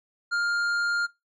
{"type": "tone with hard clipping", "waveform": "sine", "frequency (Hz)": 1405, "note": "F6", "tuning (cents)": 10, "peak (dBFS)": -25, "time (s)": [0.31, 1.07], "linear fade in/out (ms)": 20, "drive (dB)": 10, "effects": ["noise-tail reverb RT60 0.2 s tail -20 dB re dry", "low-pass 7000 Hz 12 dB/octave"]}